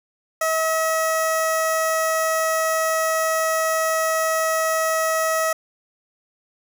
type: tone with notch filter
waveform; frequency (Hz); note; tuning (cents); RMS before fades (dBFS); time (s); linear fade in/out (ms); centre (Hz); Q
15% pulse; 642; E5; -46; -21; 0.41-5.53; 5; 2900; 1.3
effects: none